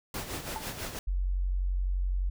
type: noise with tremolo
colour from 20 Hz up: pink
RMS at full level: -35 dBFS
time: 0.14-0.99 s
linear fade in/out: 2 ms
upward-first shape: sine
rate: 6.1 Hz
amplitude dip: 60%
type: tone with exponential decay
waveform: sine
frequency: 880 Hz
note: A5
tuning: in tune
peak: -29 dBFS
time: 0.56-0.65 s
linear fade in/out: 0 ms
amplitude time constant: 19 ms
type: tone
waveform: sine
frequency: 45.85 Hz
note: F#1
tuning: 15 cents flat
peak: -26 dBFS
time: 1.07-2.3 s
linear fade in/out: 10 ms
effects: none